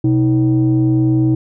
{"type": "tone pair together", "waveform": "sine", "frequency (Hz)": [126.32, 318.3], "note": ["B2", "D#4"], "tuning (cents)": [39, 39], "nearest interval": "octave + major third", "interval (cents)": 1600, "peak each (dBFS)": -12, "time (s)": [0.04, 1.35], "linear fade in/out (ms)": 5, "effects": ["tanh soft clip ceiling -6 dBFS"]}